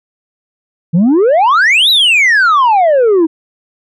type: exponential two-way sweep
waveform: sine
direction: up then down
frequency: 155.56 to 4009 to 310.1 Hz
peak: -3 dBFS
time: 0.93-3.27 s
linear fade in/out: 20 ms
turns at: 1.9 s
effects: tanh soft clip ceiling -5 dBFS